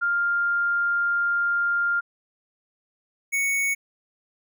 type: tone pair in turn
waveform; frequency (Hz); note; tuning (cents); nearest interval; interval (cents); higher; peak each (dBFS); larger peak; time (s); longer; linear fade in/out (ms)
sine / square; 1400 / 2222; F6 / C#7; +4 / +4; minor sixth; 800; second; -20 / -22; first; 0.01-2.01 / 3.32-3.75; first; 20
effects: none